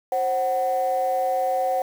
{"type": "tone pair together", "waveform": "sine", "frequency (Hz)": [529.5, 747], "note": ["C5", "F#5"], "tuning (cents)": [21, 16], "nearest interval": "tritone", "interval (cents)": 595, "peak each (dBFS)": [-23, -21], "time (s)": [0.12, 1.82], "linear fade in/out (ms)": 2, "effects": ["tanh soft clip ceiling -14 dBFS", "7-bit"]}